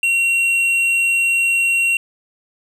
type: tone with tanh clipping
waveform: triangle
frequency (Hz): 2741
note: F7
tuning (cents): -33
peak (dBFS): -15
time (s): 0.03-1.97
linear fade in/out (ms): 2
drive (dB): 11
effects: none